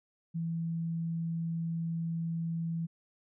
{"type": "tone", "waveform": "sine", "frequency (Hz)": 165.7, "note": "E3", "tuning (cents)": 9, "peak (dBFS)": -31, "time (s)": [0.34, 2.87], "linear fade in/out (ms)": 20, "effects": []}